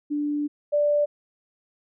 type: tone pair in turn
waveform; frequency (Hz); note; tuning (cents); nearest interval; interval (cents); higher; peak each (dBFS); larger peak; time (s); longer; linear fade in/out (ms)
sine; 293.7 / 587.4; D4 / D5; 0 / 0; octave; 1200; second; -23 / -18; second; 0.1-0.48 / 0.72-1.06; first; 20
effects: none